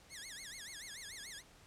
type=tone with vibrato; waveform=10% pulse; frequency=1890 Hz; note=A#6; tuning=23 cents sharp; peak=-37 dBFS; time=0.09-1.43 s; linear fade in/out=50 ms; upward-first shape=sine; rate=6.9 Hz; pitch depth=260 cents each way; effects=pink hiss -62 dBFS RMS until 1.66 s + low-pass 10000 Hz 12 dB/octave